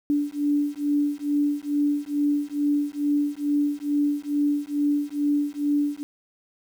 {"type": "beating tone pair", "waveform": "sine", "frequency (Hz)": [289.7, 292], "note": ["D4", "D4"], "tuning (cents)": [-24, -10], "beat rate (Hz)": 2.3, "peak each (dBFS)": -24, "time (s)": [0.1, 6.03], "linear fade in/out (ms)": 0, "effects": ["8-bit"]}